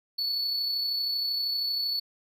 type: tone with amplitude modulation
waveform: triangle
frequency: 4436 Hz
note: C#8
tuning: in tune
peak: -24 dBFS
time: 0.18-2 s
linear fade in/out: 10 ms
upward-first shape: sine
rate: 32.8 Hz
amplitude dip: 30%
effects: none